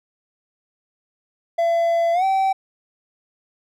triangle tone with pitch glide, 675 to 770.9 Hz, E5 to G5, +41 to -29 cents, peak -14 dBFS, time 1.58-2.53 s, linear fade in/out 10 ms, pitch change +230 cents, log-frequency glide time 2.13-2.24 s, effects none

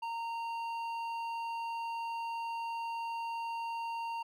sine tone with hard clipping, 923 Hz, A#5, 17 cents flat, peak -37 dBFS, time 0.02-4.23 s, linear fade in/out 10 ms, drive 8 dB, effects none

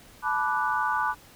sine chord, B minor seventh, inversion third, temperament equal with one note detuned, 865.9 / 987.8 / 1174.7 / 1480 Hz, A5 / B5 / D6 / F#6, -28 / 0 / 0 / 0 cents, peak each -29 dBFS, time 0.22-1.15 s, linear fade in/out 50 ms, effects pink hiss -52 dBFS RMS until 1.35 s

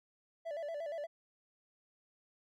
triangle tone with vibrato, 622.3 Hz, D#5, in tune, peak -36 dBFS, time 0.45-1.07 s, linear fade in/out 20 ms, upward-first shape square, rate 8.5 Hz, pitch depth 110 cents each way, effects none

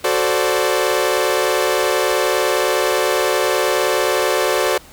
sawtooth chord, D dominant seventh, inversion first, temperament equal with one note detuned, 370 / 440 / 523.3 / 582.6 Hz, F#4 / A4 / C5 / D5, 0 / 0 / 0 / -14 cents, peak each -17 dBFS, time 0.04-4.78 s, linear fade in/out 5 ms, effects pink hiss -43 dBFS RMS until 4.92 s

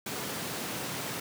pink high-pass noise, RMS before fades -36 dBFS, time 0.06-1.2 s, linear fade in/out 5 ms, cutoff 120 Hz, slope 24 dB/octave, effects none

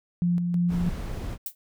sine tone with tremolo, 174.61 Hz, F3, in tune, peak -20 dBFS, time 0.22-0.89 s, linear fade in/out 0 ms, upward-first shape square, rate 3.1 Hz, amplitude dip 35%
brown noise, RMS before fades -32 dBFS, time 0.68-1.38 s, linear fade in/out 50 ms
violet noise with exponential decay, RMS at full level -27 dBFS, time 1.46-1.55 s, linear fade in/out 2 ms, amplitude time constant 19 ms
effects none

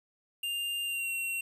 square tone with pitch glide, 2800 to 2734 Hz, F7 to F7, +4 to -37 cents, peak -32 dBFS, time 0.43-1.41 s, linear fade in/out 5 ms, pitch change -41 cents, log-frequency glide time 0.84-1.11 s, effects 10-bit

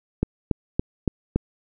click train, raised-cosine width 3 ms, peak -7 dBFS, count 5, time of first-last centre 0.23-1.36 s, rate 3.54 Hz, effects none

